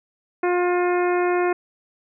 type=harmonic tone; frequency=355.6 Hz; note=F4; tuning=31 cents sharp; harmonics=1 / 2 / 3 / 4 / 5 / 6 / 7; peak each=-19 / -25 / -29 / -31 / -33 / -35 / -36 dBFS; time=0.43-1.53 s; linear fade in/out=5 ms; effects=none